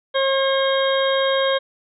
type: harmonic tone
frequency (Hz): 539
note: C#5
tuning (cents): -49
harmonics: 1 / 2 / 3 / 4 / 6 / 7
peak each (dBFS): -18 / -25 / -26 / -32 / -26 / -29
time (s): 0.14-1.59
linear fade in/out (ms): 20
effects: none